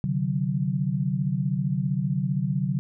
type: tone cluster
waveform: sine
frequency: 133.9 / 149.3 / 186.6 Hz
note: C3 / D3 / F#3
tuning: +40 / +29 / +15 cents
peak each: -27 dBFS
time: 0.04-2.79 s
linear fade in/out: 0 ms
effects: none